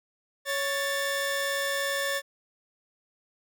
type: tone pair together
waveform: sawtooth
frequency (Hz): 556.9 / 1768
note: C#5 / A6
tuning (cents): +8 / +8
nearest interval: octave + minor sixth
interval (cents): 2000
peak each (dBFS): -26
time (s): 0.45-2.22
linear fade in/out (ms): 50
effects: none